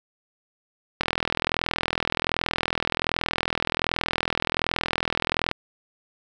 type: click train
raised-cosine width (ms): 0.3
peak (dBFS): -6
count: 187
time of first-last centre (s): 1.01-5.514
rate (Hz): 41.3
effects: none